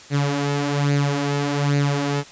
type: tone with flanger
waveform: sawtooth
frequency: 142.9 Hz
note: D3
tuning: 47 cents flat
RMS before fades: -21 dBFS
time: 0.1-2.24 s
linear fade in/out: 50 ms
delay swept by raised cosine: 0.45 to 4.75 ms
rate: 1.2 Hz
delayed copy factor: +0.6
effects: white hiss -43 dBFS RMS until 2.31 s + resampled to 16000 Hz